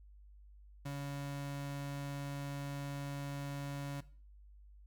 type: tone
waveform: 35% pulse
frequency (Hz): 141.2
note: C#3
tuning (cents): +32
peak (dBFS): -37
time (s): 0.85-4.01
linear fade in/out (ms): 10
effects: noise-tail reverb RT60 0.4 s tail -17 dB re dry + added 50 Hz sine -55 dBFS peak until 4.86 s